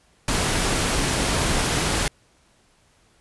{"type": "noise", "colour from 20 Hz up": "pink", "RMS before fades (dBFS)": -22, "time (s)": [0.28, 2.08], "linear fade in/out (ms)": 2, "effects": ["pink hiss -60 dBFS RMS until 3.2 s", "resampled to 24000 Hz"]}